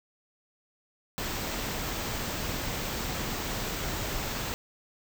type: band-stop noise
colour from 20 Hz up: pink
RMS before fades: -33 dBFS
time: 1.18-4.54 s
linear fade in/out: 0 ms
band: 8600 to 12000 Hz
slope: 96 dB/octave
effects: none